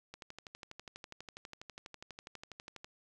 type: click train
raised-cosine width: 0.2 ms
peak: -29 dBFS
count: 34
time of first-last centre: 0.14-2.845 s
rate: 12.2 Hz
effects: none